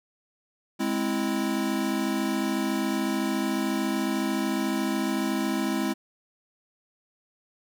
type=chord; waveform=square; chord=Ab augmented; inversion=none; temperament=equal; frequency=207.7 / 261.6 / 329.6 Hz; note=Ab3 / C4 / E4; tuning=0 / 0 / 0 cents; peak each=-30 dBFS; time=0.79-5.94 s; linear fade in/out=20 ms; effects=none